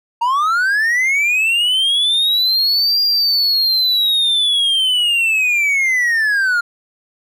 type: linear two-way sweep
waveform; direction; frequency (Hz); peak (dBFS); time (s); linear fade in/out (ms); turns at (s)
triangle; up then down; 914 to 4821 to 1391; -11; 0.21-6.61; 10; 3.02
effects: none